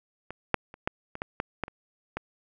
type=clicks; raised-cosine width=0.5 ms; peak=-22 / -6 / -29 / -11 / -22 / -16 / -13 / -13 / -26 / -16 dBFS; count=10; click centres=0.306 / 0.543 / 0.741 / 0.875 / 1.154 / 1.219 / 1.401 / 1.637 / 1.681 / 2.17 s; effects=none